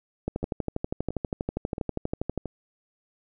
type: two click trains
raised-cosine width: 2 ms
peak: -19 / -14 dBFS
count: 4 / 27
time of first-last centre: 0.43-2.457 / 0.28-2.377 s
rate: 1.48 / 12.4 Hz
effects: none